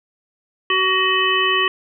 harmonic tone with a mistuned harmonic, 375.8 Hz, F#4, 27 cents sharp, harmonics 1 / 3 / 5 / 7 / 8, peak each -23 / -20 / -21 / -23 / -20 dBFS, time 0.7-1.68 s, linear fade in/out 2 ms, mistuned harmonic 7, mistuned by -31 cents, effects none

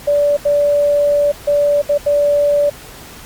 sine tone bursts at uneven times, 580 Hz, D5, 22 cents flat, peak -10 dBFS, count 5, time 0.07-0.37 / 0.45-1.32 / 1.47-1.82 / 1.89-1.98 / 2.06-2.7 s, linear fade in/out 10 ms, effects pink hiss -36 dBFS RMS until 3.25 s + Opus 48 kbps

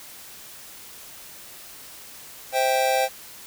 square chord, C major, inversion none, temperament just, 523.3 / 654.1 / 784.9 Hz, C5 / E5 / G5, 0 / -14 / +2 cents, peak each -24 / -28 / -23 dBFS, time 2.52-3.09 s, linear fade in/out 50 ms, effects white hiss -43 dBFS RMS until 3.46 s

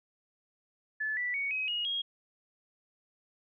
sine tone with pitch steps, 1732 / 1966.7 / 2233 / 2536 / 2879 / 3270 Hz, A6 / B6 / C#7 / D#7 / F#7 / G#7, -28 / -8 / +12 / +32 / -48 / -28 cents, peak -30 dBFS, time 1-2.02 s, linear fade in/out 10 ms, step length 170 ms, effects none

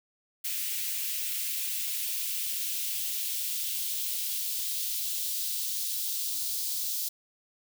blue noise with high-pass filter sweep, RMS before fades -32 dBFS, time 0.44-7.09 s, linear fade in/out 10 ms, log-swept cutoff 2300 to 4200 Hz, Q 1.7, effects none

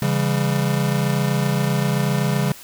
square chord, C# diminished, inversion none, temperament just, 138.59 / 166.31 / 199.57 Hz, C#3 / E3 / G3, 0 / +16 / +31 cents, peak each -21 / -25 / -24 dBFS, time 0.02-2.52 s, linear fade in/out 2 ms, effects white hiss -41 dBFS RMS until 2.63 s

